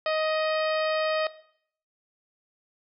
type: harmonic tone with a mistuned harmonic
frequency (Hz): 626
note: D#5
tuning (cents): +10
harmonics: 1 / 2 / 3 / 4 / 5 / 6 / 7 / 8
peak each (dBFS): -25 / -31 / -35 / -37 / -39 / -41 / -42 / -43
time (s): 0.06-1.27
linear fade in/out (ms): 2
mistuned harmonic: 5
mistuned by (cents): -21
effects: noise-tail reverb RT60 0.6 s tail -17 dB re dry